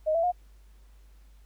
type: tone with pitch steps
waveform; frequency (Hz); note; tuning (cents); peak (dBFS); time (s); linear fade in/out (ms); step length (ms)
sine; 622.3 / 667 / 714.8; D#5 / E5 / F5; 0 / +20 / +40; -22; 0.06-0.321; 20; 87
effects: added 50 Hz sine -51 dBFS peak until 1.45 s + pink hiss -67 dBFS RMS until 1.45 s